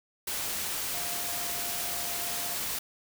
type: tone in noise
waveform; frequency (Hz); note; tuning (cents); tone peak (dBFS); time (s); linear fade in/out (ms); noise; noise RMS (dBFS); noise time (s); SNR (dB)
sine; 698.5; F5; 0; -43; 0.94-2.55; 5; white; -33; 0.27-2.79; -13
effects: none